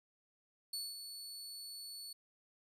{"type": "tone with ADSR envelope", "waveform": "sawtooth", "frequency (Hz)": 4435, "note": "C#8", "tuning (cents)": 0, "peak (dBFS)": -35, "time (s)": [0.73, 2.13], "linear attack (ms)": 5, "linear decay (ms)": 210, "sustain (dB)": -8, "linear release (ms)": 5, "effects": ["resampled to 32000 Hz"]}